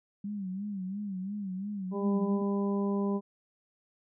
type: tone with vibrato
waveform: sine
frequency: 196 Hz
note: G3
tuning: in tune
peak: -33 dBFS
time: 0.24-2.42 s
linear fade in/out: 5 ms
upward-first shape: sine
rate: 2.9 Hz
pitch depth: 110 cents each way
type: harmonic tone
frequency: 200 Hz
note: G3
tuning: 35 cents sharp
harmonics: 1 / 2 / 3 / 4 / 5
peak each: -28 / -33 / -42 / -46 / -41 dBFS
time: 1.91-3.21 s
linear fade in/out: 50 ms
effects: none